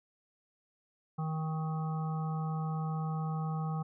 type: harmonic tone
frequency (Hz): 157.9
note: D#3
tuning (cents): +26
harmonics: 1 / 3 / 5 / 7 / 8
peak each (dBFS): -32 / -49 / -42 / -47 / -47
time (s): 1.18-3.83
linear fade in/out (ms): 10
effects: none